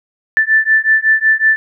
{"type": "beating tone pair", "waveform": "sine", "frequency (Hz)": [1760, 1765.4], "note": ["A6", "A6"], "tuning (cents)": [0, 5], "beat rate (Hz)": 5.4, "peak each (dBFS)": -12, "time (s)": [0.37, 1.56], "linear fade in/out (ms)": 0, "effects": []}